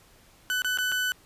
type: tone with dropouts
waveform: 30% pulse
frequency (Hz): 1500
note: F#6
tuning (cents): +23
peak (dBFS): -22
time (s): 0.5-1.12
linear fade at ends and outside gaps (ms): 0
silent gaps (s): 0.62-0.646 / 0.774-0.786 / 0.918-0.922
effects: pink hiss -57 dBFS RMS until 1.25 s + resampled to 32000 Hz